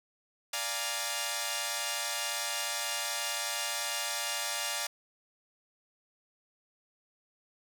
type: chord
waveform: 5% pulse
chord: Bb dominant seventh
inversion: first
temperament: equal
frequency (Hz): 587.3 / 698.5 / 830.6 / 932.3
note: D5 / F5 / Ab5 / Bb5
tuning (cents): 0 / 0 / 0 / 0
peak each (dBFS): -26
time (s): 0.53-4.87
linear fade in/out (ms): 5
effects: none